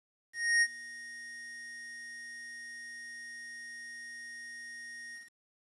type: tone with ADSR envelope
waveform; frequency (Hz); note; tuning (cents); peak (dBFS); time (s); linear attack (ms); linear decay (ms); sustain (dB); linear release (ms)
square; 1864.7; A#6; 0; -23; 0.33-5.31; 290; 51; -21; 160
effects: resampled to 24000 Hz + 10-bit